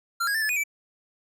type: tone with pitch steps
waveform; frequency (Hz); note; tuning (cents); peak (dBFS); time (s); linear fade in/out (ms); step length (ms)
square; 1377 / 1645 / 1776 / 1728 / 2478 / 2313; F6 / G#6 / A6 / A6 / D#7 / D7; -25 / -17 / +16 / -32 / -8 / -27; -24; 0.2-0.638; 10; 73
effects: none